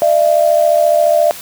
sine tone pair together, 601 / 675.4 Hz, D5 / E5, +40 / +42 cents, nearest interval major second, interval 202 cents, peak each -11 dBFS, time 0.02-1.31 s, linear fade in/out 0 ms, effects white hiss -31 dBFS RMS until 1.41 s + high-pass 100 Hz 12 dB/octave

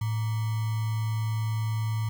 sine tone with sample-and-hold, 110 Hz, A2, in tune, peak -25 dBFS, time 0.01-2.09 s, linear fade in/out 5 ms, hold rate 1050 Hz, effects none

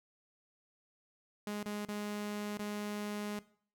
sawtooth tone with dropouts, 207.7 Hz, G#3, in tune, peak -33 dBFS, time 1.47-3.39 s, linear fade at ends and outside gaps 2 ms, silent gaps 1.629-1.659 / 1.85-1.886 / 2.572-2.593 s, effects noise-tail reverb RT60 0.5 s tail -18 dB re dry

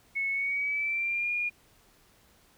sine tone with pitch glide, 2200 to 2427 Hz, C#7 to D#7, -14 to -44 cents, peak -27 dBFS, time 0.15-1.5 s, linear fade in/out 20 ms, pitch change +170 cents, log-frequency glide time 0.31-1.31 s, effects pink hiss -62 dBFS RMS until 2.57 s

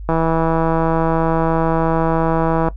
click train, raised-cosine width 1 ms, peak -4 dBFS, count 424, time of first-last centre 0.09-2.685 s, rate 163 Hz, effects noise-tail reverb RT60 0.1 s tail -17 dB re dry + added 50 Hz sine -27 dBFS peak until 2.76 s

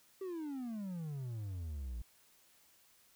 triangle exponential sweep, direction down, 392 to 55 Hz, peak -37 dBFS, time 0.21-2.02 s, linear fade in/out 5 ms, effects white hiss -67 dBFS RMS until 3.15 s

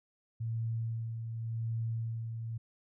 sine tone with tremolo, 113.9 Hz, A#2, 40 cents flat, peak -31 dBFS, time 0.4-2.58 s, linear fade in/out 10 ms, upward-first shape sine, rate 0.89 Hz, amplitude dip 45%, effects none

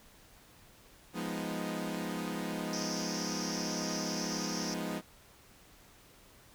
sawtooth chord, F half-diminished seventh, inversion none, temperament equal, 174.61 / 207.7 / 246.9 / 311.1 Hz, F3 / Ab3 / Cb4 / Eb4, 0 / 0 / 0 / 0 cents, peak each -36 / -36 / -37 / -37 dBFS, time 1.13-5.02 s, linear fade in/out 50 ms
white band-pass noise, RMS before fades -41 dBFS, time 2.73-4.74 s, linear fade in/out 0 ms, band 4800 to 6200 Hz, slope 96 dB/octave
effects pink hiss -59 dBFS RMS until 6.54 s

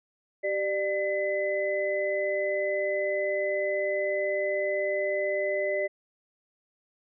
sine tone cluster, 388.3 / 597 / 2016 Hz, G4 / D5 / B6, -16 / +28 / +35 cents, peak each -32 / -27 / -32 dBFS, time 0.43-5.88 s, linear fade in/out 20 ms, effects none

